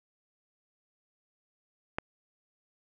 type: click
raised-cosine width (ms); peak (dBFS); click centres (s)
0.5; -15; 1.985
effects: none